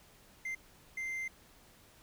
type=tone bursts at uneven times; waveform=triangle; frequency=2085 Hz; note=C7; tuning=7 cents flat; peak=-34 dBFS; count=2; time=0.45-0.55 / 0.97-1.28 s; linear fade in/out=5 ms; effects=pink hiss -61 dBFS RMS until 2.02 s